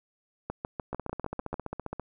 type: two click trains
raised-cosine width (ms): 1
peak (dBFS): -18 / -20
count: 8 / 17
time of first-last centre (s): 0.5-1.542 / 0.93-1.997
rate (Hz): 6.72 / 15
effects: none